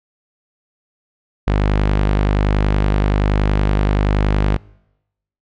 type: tone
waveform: sawtooth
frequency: 50.6 Hz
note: G#1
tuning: 44 cents flat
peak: -9 dBFS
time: 1.47-4.57 s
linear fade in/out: 10 ms
effects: noise-tail reverb RT60 0.9 s tail -25 dB re dry + low-pass 3000 Hz 12 dB/octave